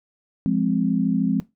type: chord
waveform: sine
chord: F minor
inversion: none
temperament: equal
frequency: 174.61 / 207.7 / 261.6 Hz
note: F3 / Ab3 / C4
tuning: 0 / 0 / 0 cents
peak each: -23 / -22 / -22 dBFS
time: 0.46-1.4 s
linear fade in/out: 0 ms
effects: noise-tail reverb RT60 0.2 s tail -18 dB re dry